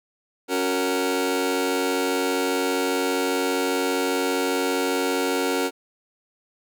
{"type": "chord", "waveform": "sawtooth", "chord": "F# major", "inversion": "second", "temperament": "just", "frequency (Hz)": [277.5, 370, 462.5], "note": ["C#4", "F#4", "A#4"], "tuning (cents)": [2, 0, -14], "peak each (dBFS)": -22, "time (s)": [0.48, 5.71], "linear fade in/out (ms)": 50, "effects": []}